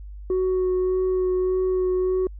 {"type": "tone with vibrato", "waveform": "sine", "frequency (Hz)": 370, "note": "F#4", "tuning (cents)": 0, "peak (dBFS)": -17, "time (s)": [0.3, 2.27], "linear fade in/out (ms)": 2, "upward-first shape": "sine", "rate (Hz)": 1.7, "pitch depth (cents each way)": 12, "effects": ["tanh soft clip ceiling -18 dBFS", "added 50 Hz sine -35 dBFS peak until 2.39 s"]}